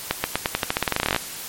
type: accelerating click train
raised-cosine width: 0.3 ms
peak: -3 dBFS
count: 20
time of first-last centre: 0.11-1.163 s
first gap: 130 ms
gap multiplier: 0.89
effects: white hiss -34 dBFS RMS until 1.48 s + MP3 64 kbps